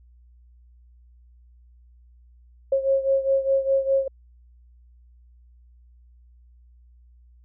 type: beating tone pair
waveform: sine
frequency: 540 / 544.9 Hz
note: C#5 / C#5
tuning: -45 / -30 cents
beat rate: 4.9 Hz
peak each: -20 / -24 dBFS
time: 2.72-4.08 s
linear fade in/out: 5 ms
effects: added 60 Hz sine -50 dBFS peak until 7.44 s